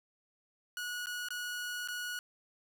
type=tone with dropouts; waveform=sawtooth; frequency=1459 Hz; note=F#6; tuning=25 cents flat; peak=-33 dBFS; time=0.77-2.19 s; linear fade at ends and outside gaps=1 ms; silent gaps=1.059-1.069 / 1.286-1.305 / 1.876-1.885 s; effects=none